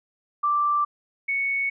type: tone pair in turn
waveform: sine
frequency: 1174.7 / 2218 Hz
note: D6 / C#7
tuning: 0 / 0 cents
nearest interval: major seventh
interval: 1100 cents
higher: second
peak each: -19 / -22 dBFS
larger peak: first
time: 0.43-0.85 / 1.28-1.7 s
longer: neither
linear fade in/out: 10 ms
effects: none